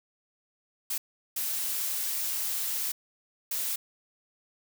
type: noise bursts at uneven times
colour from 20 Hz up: blue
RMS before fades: -31 dBFS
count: 3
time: 0.9-0.98 / 1.36-2.92 / 3.51-3.76 s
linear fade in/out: 5 ms
effects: none